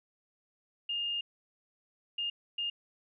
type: tone bursts at uneven times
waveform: sine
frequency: 2826 Hz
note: F7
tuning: 20 cents sharp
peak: -31 dBFS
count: 3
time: 0.89-1.21 / 2.18-2.3 / 2.58-2.7 s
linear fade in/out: 5 ms
effects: none